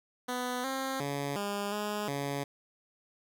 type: tone with pitch steps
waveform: 10% pulse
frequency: 248.8 / 266.3 / 141.6 / 202.7 / 208.6 / 141 Hz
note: B3 / C4 / C#3 / G#3 / G#3 / C#3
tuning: +13 / +31 / +37 / -42 / +8 / +30 cents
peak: -24 dBFS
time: 0.28-2.44 s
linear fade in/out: 10 ms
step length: 360 ms
effects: none